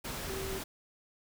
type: tone in noise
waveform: sine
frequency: 385.3 Hz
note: G4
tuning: 30 cents flat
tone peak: -39 dBFS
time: 0.29-0.59 s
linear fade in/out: 10 ms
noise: pink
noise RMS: -39 dBFS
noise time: 0.04-0.64 s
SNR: -3 dB
effects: none